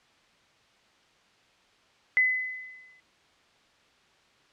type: tone with exponential decay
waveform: sine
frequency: 2020 Hz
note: B6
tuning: 39 cents sharp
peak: -17 dBFS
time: 2.17-3 s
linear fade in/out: 0 ms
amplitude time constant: 180 ms
effects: white hiss -62 dBFS RMS until 4.52 s + low-pass 4000 Hz 12 dB/octave